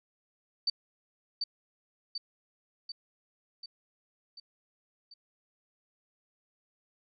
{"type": "tone with echo", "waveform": "sine", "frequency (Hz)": 4592, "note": "D8", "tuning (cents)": -40, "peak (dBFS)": -25, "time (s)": [0.67, 0.7], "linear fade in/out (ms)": 5, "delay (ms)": 740, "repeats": 6, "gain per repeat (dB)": -4, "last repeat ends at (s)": 5.14, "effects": []}